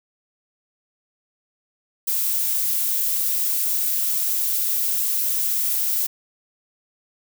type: noise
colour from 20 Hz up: violet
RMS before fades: -22 dBFS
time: 2.07-6.07 s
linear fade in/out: 10 ms
effects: none